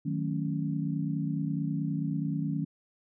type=chord; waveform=sine; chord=D# half-diminished seventh; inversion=none; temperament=equal; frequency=155.56 / 185 / 220 / 277.2 Hz; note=D#3 / F#3 / A3 / C#4; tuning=0 / 0 / 0 / 0 cents; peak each=-31 / -35 / -37 / -34 dBFS; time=0.05-2.65 s; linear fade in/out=10 ms; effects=none